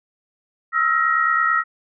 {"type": "tone cluster", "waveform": "sine", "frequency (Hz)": [1292, 1361, 1889], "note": ["E6", "F6", "A#6"], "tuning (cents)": [-35, -45, 22], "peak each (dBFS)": -20, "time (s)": [0.72, 1.64], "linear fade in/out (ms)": 50, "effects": []}